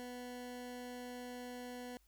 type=tone; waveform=20% pulse; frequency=246.9 Hz; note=B3; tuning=in tune; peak=-40 dBFS; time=0-1.97 s; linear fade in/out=0 ms; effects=added 50 Hz sine -69 dBFS peak until 2.07 s + white hiss -75 dBFS RMS until 2.07 s